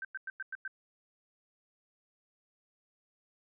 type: tone bursts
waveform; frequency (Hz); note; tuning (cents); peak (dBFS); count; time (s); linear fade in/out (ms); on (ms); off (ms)
sine; 1554; G6; -16; -36; 6; 0.02-0.678; 2; 28; 98
effects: none